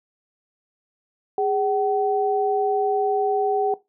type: tone pair together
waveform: sine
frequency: 411.5 / 760 Hz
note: G#4 / F#5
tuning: -16 / +46 cents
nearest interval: major seventh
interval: 1062 cents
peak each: -22 dBFS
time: 1.38-3.74 s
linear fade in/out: 2 ms
effects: noise-tail reverb RT60 0.2 s tail -18 dB re dry